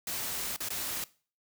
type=noise with dropouts; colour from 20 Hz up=white; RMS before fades=-35 dBFS; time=0.07-1.04 s; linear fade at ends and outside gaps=2 ms; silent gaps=0.563-0.604 / 0.687-0.703 s; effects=noise-tail reverb RT60 0.4 s tail -20 dB re dry